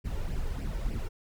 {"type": "noise with flanger", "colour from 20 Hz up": "brown", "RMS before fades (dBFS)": -32, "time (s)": [0.04, 1.09], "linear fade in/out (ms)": 20, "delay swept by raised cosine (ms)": [0.38, 2.18], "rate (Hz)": 3.4, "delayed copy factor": 0.65, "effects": []}